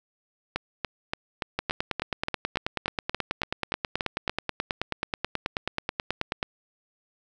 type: two click trains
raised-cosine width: 0.3 ms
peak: -11 / -10 dBFS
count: 14 / 46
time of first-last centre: 0.56-4.296 / 1.59-6.429 s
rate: 3.48 / 9.3 Hz
effects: none